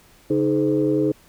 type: tone cluster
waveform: sine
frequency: 138.6 / 310.7 / 420.8 / 512 Hz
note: C#3 / D#4 / G#4 / C5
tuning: 0 / -2 / +23 / -38 cents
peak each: -27 / -19 / -21 / -26 dBFS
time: 0.3-1.12 s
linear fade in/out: 5 ms
effects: tanh soft clip ceiling -7 dBFS + pink hiss -53 dBFS RMS until 1.28 s